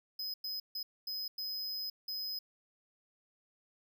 square tone bursts at uneven times, 5050 Hz, D#8, 25 cents sharp, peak -37 dBFS, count 6, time 0.19-0.34 / 0.44-0.6 / 0.75-0.83 / 1.07-1.28 / 1.38-1.9 / 2.08-2.39 s, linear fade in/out 5 ms, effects none

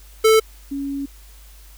square / sine tone pair in turn, 440 / 278.6 Hz, A4 / C#4, 0 / +9 cents, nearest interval minor sixth, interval 791 cents, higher first, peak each -11 / -23 dBFS, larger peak first, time 0.24-0.4 / 0.71-1.06 s, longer second, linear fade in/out 10 ms, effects added 50 Hz sine -42 dBFS peak until 1.77 s + white hiss -50 dBFS RMS until 1.77 s

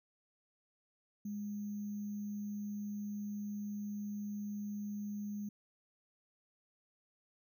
sine tone with sample-and-hold, 205.9 Hz, G#3, 15 cents flat, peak -38 dBFS, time 1.25-5.49 s, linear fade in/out 5 ms, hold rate 6300 Hz, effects none

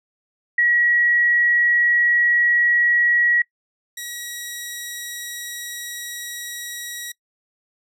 sine / 10% pulse tone pair in turn, 1916 / 1916 Hz, A#6 / A#6, +47 / +47 cents, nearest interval unison, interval 0 cents, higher neither, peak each -14 / -20 dBFS, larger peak first, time 0.58-3.42 / 3.97-7.12 s, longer second, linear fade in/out 5 ms, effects noise-tail reverb RT60 0.1 s tail -24 dB re dry

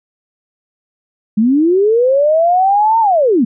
sine linear two-way sweep, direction up then down, 203.7 to 921 to 203.7 Hz, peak -8 dBFS, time 1.37-3.45 s, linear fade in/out 10 ms, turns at 3 s, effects none

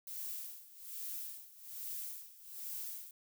violet noise with tremolo, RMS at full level -42 dBFS, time 0.07-3.11 s, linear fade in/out 2 ms, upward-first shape sine, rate 1.2 Hz, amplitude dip 85%, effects none

